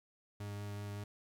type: tone with vibrato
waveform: 40% pulse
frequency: 102.3 Hz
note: G#2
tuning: 26 cents flat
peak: -40 dBFS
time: 0.4-1.04 s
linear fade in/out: 5 ms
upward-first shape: sine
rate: 5.3 Hz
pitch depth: 9 cents each way
effects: 12-bit